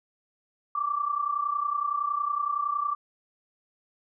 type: tone pair together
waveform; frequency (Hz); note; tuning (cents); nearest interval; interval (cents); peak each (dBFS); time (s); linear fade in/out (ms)
sine; 1143.9 / 1174.7; D6 / D6; -46 / 0; unison; 46; -30 / -27; 0.75-2.95; 5
effects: none